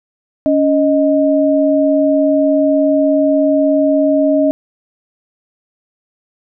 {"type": "tone pair together", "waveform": "sine", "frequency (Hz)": [281.1, 622.3], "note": ["C#4", "D#5"], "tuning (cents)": [24, 0], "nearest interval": "octave + major second", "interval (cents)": 1376, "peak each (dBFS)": -12, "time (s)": [0.46, 4.51], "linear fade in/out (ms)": 0, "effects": []}